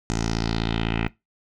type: tone with low-pass filter sweep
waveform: 10% pulse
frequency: 56 Hz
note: A1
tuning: 31 cents sharp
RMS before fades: -25 dBFS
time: 0.1-1.08 s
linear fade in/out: 0 ms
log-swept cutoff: 7000 to 2400 Hz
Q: 3.3
effects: noise-tail reverb RT60 0.2 s tail -20 dB re dry